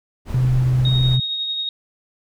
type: noise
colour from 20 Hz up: brown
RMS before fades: -27 dBFS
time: 0.25-1.19 s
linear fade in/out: 50 ms
type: tone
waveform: sine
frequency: 127.3 Hz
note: C3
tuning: 47 cents flat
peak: -14 dBFS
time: 0.34-1.2 s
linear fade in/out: 5 ms
type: tone with tremolo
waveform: sine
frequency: 3744 Hz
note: A#7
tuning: 7 cents sharp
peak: -20 dBFS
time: 0.85-1.69 s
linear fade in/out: 2 ms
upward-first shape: triangle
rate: 11 Hz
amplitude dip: 35%
effects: none